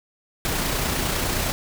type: noise with amplitude modulation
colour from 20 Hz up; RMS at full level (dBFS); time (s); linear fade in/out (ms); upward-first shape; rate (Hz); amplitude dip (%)
pink; -23; 0.45-1.52; 0; sine; 29.8; 30
effects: none